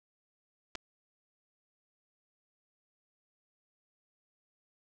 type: clicks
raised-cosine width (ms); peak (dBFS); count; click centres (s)
0.2; -22; 2; 0.752 / 0.755
effects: none